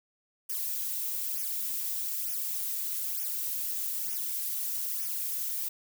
violet noise with flanger, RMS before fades -33 dBFS, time 0.49-5.69 s, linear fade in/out 10 ms, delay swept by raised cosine 0.24 to 4.34 ms, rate 1.1 Hz, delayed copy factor -1, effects none

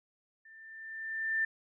sine tone with level ramp, 1785 Hz, A6, 24 cents sharp, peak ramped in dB -53 to -26 dBFS, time 0.45-1.45 s, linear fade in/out 5 ms, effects none

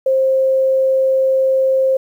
sine tone, 529 Hz, C5, 19 cents sharp, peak -11 dBFS, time 0.06-1.97 s, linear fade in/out 5 ms, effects 8-bit

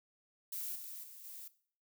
violet noise with level steps, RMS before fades -41 / -47 / -53 / -49 dBFS, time 0.52-1.48 s, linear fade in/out 5 ms, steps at 0.75 / 1.03 / 1.24 s, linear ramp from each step 10 ms, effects noise-tail reverb RT60 0.5 s tail -17 dB re dry

